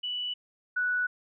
sine tone pair in turn, 2960 / 1477.3 Hz, F#7 / F#6, 0 / -3 cents, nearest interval octave, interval 1203 cents, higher first, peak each -30 / -25 dBFS, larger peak second, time 0.03-0.34 / 0.76-1.07 s, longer neither, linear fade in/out 10 ms, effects none

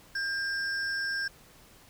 triangle tone pair together, 1600 / 5386 Hz, G6 / E8, +35 / +36 cents, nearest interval octave + major sixth, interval 2101 cents, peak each -28 / -36 dBFS, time 0.15-1.28 s, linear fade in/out 5 ms, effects pink hiss -56 dBFS RMS until 1.89 s

